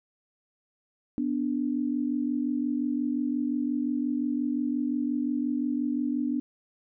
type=tone pair together; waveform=sine; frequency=246.9 / 292.6 Hz; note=B3 / D4; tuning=0 / -6 cents; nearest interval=minor third; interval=294 cents; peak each=-28 dBFS; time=1.18-6.4 s; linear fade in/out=0 ms; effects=none